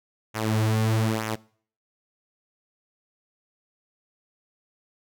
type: tone with flanger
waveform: sawtooth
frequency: 110 Hz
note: A2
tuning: in tune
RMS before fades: -24 dBFS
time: 0.34-1.36 s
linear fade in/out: 20 ms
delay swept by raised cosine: 0.22 to 6.02 ms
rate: 1.1 Hz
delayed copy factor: -0.7
effects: noise-tail reverb RT60 0.5 s tail -22 dB re dry